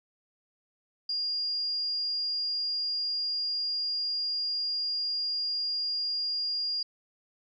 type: tone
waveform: sine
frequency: 4826 Hz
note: D8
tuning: 46 cents sharp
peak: -28 dBFS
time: 1.09-6.83 s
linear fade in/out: 5 ms
effects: none